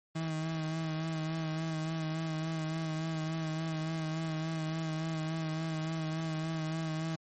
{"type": "tone with vibrato", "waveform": "35% pulse", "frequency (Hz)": 159.6, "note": "D#3", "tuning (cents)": 44, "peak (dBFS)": -31, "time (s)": [0.15, 7.16], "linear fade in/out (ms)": 10, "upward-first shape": "sine", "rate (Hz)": 3.5, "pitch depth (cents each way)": 30, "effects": ["MP3 32 kbps"]}